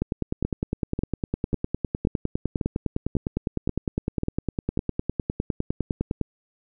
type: two click trains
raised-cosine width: 3 ms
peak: -12 / -11 dBFS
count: 9 / 62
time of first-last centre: 0.45-4.774 / 0.02-6.213 s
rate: 1.85 / 9.85 Hz
effects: none